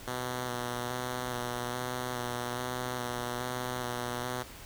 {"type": "tone with vibrato", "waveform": "5% pulse", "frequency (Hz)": 123.6, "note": "B2", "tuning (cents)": 2, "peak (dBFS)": -22, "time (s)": [0.07, 4.43], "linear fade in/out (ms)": 5, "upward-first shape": "square", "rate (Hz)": 1.2, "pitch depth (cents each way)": 21, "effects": ["pink hiss -48 dBFS RMS until 4.65 s"]}